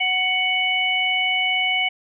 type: harmonic tone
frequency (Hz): 743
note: F#5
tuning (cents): +7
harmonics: 1 / 3 / 4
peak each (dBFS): -27 / -20 / -23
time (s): 0-1.89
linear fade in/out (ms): 10
effects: none